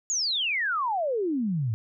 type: exponential sweep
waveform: sine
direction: down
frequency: 7000 to 103.83 Hz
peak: -24 dBFS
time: 0.1-1.74 s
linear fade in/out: 0 ms
effects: none